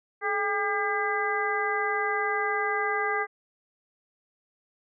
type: harmonic tone with a mistuned harmonic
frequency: 401.9 Hz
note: G4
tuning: 43 cents sharp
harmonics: 1 / 2 / 3 / 4 / 5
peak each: -31 / -31 / -31 / -31 / -31 dBFS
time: 0.21-3.27 s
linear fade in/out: 50 ms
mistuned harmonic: 1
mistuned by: +100 cents
effects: none